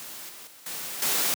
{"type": "noise with level steps", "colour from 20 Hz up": "white", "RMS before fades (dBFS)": [-40, -44, -50, -35, -25], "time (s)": [0, 1.34], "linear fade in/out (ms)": 0, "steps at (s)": [0.29, 0.47, 0.66, 1.02], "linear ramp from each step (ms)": 2, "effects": ["high-pass 150 Hz 12 dB/octave"]}